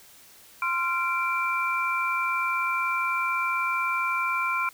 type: tone cluster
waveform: sine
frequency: 1042 / 1378 / 2349 Hz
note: C6 / F6 / D7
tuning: -7 / -24 / 0 cents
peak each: -28 dBFS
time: 0.62-4.69 s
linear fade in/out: 2 ms
effects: white hiss -52 dBFS RMS until 4.73 s